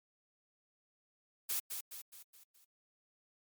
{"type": "noise with echo", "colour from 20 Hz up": "blue", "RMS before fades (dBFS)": -35, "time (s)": [1.49, 1.6], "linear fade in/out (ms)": 10, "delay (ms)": 210, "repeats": 5, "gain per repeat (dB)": -6, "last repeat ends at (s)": 2.65, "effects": ["MP3 96 kbps"]}